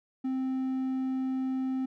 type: tone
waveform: triangle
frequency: 261.6 Hz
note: C4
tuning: in tune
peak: -26 dBFS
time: 0.24-1.86 s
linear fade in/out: 10 ms
effects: none